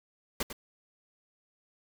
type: noise with echo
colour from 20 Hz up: pink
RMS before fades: -31 dBFS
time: 0.4-0.43 s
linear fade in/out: 5 ms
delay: 99 ms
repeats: 1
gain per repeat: -10 dB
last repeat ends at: 0.529 s
effects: none